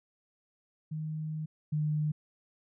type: tone pair in turn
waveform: sine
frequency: 155.56 / 151.74 Hz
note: D#3 / D#3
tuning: 0 / -43 cents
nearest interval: unison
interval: 43 cents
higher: first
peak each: -33 / -27 dBFS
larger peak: second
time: 0.91-1.46 / 1.72-2.12 s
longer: first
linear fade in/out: 10 ms
effects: none